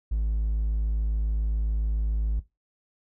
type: tone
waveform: triangle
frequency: 53.6 Hz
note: A1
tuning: 45 cents flat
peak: -20 dBFS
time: 0.11-2.4 s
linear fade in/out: 10 ms
effects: noise-tail reverb RT60 0.2 s tail -18 dB re dry + tanh soft clip ceiling -17 dBFS